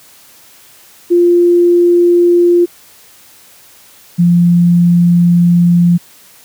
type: tone pair in turn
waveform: sine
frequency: 348.6 / 173.55 Hz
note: F4 / F3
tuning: -3 / -11 cents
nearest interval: octave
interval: 1208 cents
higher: first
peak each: -5 dBFS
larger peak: neither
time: 1.1-2.66 / 4.18-5.98 s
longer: second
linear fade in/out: 20 ms
effects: white hiss -42 dBFS RMS until 6.44 s + high-pass 60 Hz 12 dB/octave